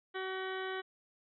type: harmonic tone with a mistuned harmonic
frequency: 377.7 Hz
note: F#4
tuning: 36 cents sharp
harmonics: 1 / 2 / 3 / 4 / 5 / 6 / 8 / 9 / 10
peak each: -39 / -45 / -46 / -44 / -45 / -53 / -50 / -53 / -55 dBFS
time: 0.14-0.82 s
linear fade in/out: 20 ms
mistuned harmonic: 10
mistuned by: +28 cents
effects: none